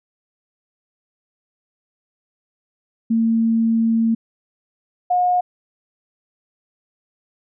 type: tone pair in turn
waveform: sine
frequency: 226.8 / 720 Hz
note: A#3 / F#5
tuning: -47 / -47 cents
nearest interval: octave + minor sixth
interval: 2000 cents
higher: second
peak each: -14 dBFS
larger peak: neither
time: 3.1-4.15 / 5.1-5.41 s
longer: first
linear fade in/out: 10 ms
effects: none